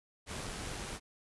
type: noise with amplitude modulation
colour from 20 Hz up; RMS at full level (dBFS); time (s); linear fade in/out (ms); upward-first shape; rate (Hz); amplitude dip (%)
pink; -40; 0.26-1; 50; sine; 97.4; 25
effects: resampled to 24000 Hz